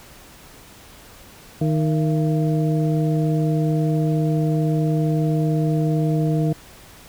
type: harmonic tone with a mistuned harmonic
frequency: 155.56 Hz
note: D#3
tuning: in tune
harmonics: 1 / 2 / 3 / 4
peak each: -18 / -24 / -28 / -30 dBFS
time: 1.61-6.53 s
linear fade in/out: 5 ms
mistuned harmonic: 4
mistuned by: +140 cents
effects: pink hiss -45 dBFS RMS until 7.08 s